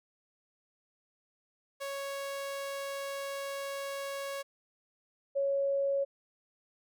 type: tone pair in turn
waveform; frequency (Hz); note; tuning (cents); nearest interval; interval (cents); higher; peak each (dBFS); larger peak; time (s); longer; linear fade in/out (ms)
sawtooth / sine; 554.4 / 554.4; C#5 / C#5; 0 / 0; unison; 0; neither; -32 / -27; second; 1.8-4.43 / 5.35-6.05; first; 20
effects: none